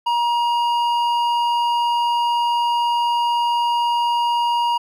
triangle tone with hard clipping, 949 Hz, A#5, 31 cents sharp, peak -18 dBFS, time 0.06-4.78 s, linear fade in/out 10 ms, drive 12 dB, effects none

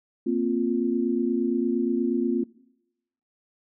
sine chord, Bb suspended second, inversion none, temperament equal, 233.1 / 261.6 / 349.2 Hz, Bb3 / C4 / F4, 0 / 0 / 0 cents, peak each -26 dBFS, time 0.26-2.44 s, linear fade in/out 10 ms, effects noise-tail reverb RT60 0.9 s tail -23 dB re dry

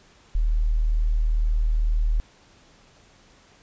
sine tone, 38.89 Hz, D#1, in tune, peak -18 dBFS, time 0.35-2.2 s, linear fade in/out 0 ms, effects pink hiss -55 dBFS RMS until 3.62 s + resampled to 16000 Hz

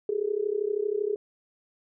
sine tone with amplitude modulation, 415.3 Hz, G#4, in tune, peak -21 dBFS, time 0.09-1.16 s, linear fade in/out 2 ms, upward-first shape sine, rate 32.7 Hz, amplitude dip 90%, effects none

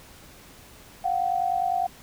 sine tone pair together, 710 / 759.9 Hz, F5 / F#5, +28 / +46 cents, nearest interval minor second, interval 118 cents, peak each -25 dBFS, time 1.04-1.87 s, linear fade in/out 10 ms, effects pink hiss -49 dBFS RMS until 2.02 s

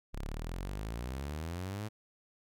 sawtooth exponential sweep, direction up, 32.7 to 110 Hz, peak -33 dBFS, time 0.13-1.89 s, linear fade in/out 20 ms, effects none

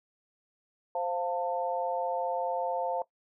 sine chord, F major, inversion second, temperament equal with one note detuned, 523.3 / 698.5 / 892.3 Hz, C5 / F5 / A5, 0 / 0 / +24 cents, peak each -33 dBFS, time 0.95-3.02 s, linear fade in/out 2 ms, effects noise-tail reverb RT60 0.1 s tail -17 dB re dry

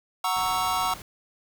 square chord, F# dominant seventh, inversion none, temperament equal, 740 / 932.3 / 1108.7 / 1318.5 Hz, F#5 / A#5 / C#6 / E6, 0 / 0 / 0 / 0 cents, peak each -30 dBFS, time 0.24-0.94 s, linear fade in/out 5 ms
pink noise, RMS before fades -42 dBFS, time 0.36-1.02 s, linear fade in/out 2 ms
effects none

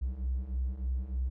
triangle beating tone pair, 61.74 / 65.04 Hz, B1 / C2, 0 / -10 cents, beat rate 3.3 Hz, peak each -32 / -29 dBFS, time 0.01-1.3 s, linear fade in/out 20 ms, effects tanh soft clip ceiling -25 dBFS

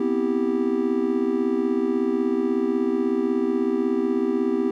triangle chord, C major seventh, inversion third, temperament just, 245.3 / 261.6 / 327 / 392.4 Hz, B3 / C4 / E4 / G4, -12 / 0 / -14 / +2 cents, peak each -24 / -25 / -24 / -22 dBFS, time 0-4.71 s, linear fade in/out 5 ms, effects none

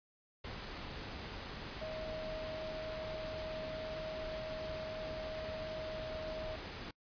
sine tone in noise, 630 Hz, D#5, 21 cents sharp, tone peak -41 dBFS, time 1.81-6.56 s, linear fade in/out 5 ms, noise pink, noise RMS -45 dBFS, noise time 0.44-6.91 s, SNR +1 dB, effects noise-tail reverb RT60 0.1 s tail -26 dB re dry + resampled to 11025 Hz

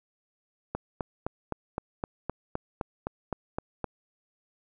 click train, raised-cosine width 1 ms, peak -16 dBFS, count 13, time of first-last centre 0.75-3.843 s, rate 3.88 Hz, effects none

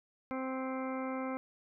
harmonic tone, 261.6 Hz, C4, in tune, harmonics 1 / 2 / 3 / 4 / 5 / 6 / 8 / 9, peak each -37 / -40 / -45 / -45 / -46 / -53 / -49 / -55 dBFS, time 0.31-1.37 s, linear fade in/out 0 ms, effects none

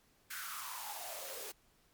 white noise with high-pass filter sweep, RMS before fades -44 dBFS, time 0.3-1.52 s, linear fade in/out 10 ms, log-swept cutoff 1600 to 410 Hz, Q 6.6, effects pink hiss -70 dBFS RMS until 1.93 s + MP3 96 kbps

